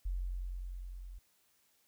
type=tone with level ramp; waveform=sine; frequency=45 Hz; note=F#1; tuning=47 cents flat; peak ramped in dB=-32 to -45 dBFS; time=0.05-1.19 s; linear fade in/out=10 ms; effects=white hiss -72 dBFS RMS until 1.87 s